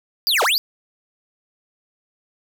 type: linear two-way sweep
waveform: square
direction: down then up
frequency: 4978 to 392 to 4978 Hz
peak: -16 dBFS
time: 0.27-0.58 s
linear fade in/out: 0 ms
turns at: 0.43 s
effects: none